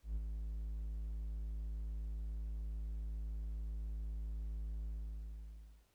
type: tone with ADSR envelope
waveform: triangle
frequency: 53.6 Hz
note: A1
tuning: 45 cents flat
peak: -32 dBFS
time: 0.03-5.87 s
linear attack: 130 ms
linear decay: 26 ms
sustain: -5 dB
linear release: 1000 ms
effects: pink hiss -75 dBFS RMS until 5.94 s